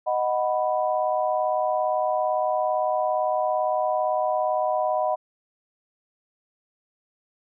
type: chord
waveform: sine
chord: B major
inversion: first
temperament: equal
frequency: 622.3 / 740 / 987.8 Hz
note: D#5 / F#5 / B5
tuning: 0 / 0 / 0 cents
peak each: -24 / -25 / -28 dBFS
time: 0.06-5.16 s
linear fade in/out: 20 ms
effects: none